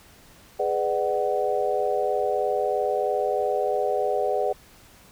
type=chord; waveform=sine; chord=G# half-diminished seventh; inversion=none; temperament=just; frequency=415.3 / 498.4 / 598 / 747.5 Hz; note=G#4 / B4 / D5 / F#5; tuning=0 / +16 / +31 / +17 cents; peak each=-27 dBFS; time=0.59-4.53 s; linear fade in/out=10 ms; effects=pink hiss -52 dBFS RMS until 5.11 s